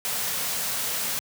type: band-stop noise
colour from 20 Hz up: white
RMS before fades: -28 dBFS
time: 0.05-1.19 s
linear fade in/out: 0 ms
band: 290 to 410 Hz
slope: 96 dB/octave
effects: high-pass 100 Hz 12 dB/octave